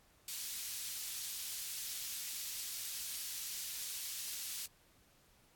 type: high-pass noise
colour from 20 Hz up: pink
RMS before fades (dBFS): -43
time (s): 0.28-4.66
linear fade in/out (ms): 2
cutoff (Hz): 4200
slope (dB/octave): 12
effects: pink hiss -68 dBFS RMS until 5.55 s + AAC 64 kbps